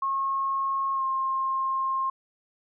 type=tone with pitch glide; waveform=sine; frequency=1085 to 1063.9 Hz; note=C#6 to C6; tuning=-37 to +29 cents; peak=-24 dBFS; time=0.02-2.1 s; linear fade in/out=5 ms; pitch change=-34 cents; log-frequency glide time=0.94-1.03 s; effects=none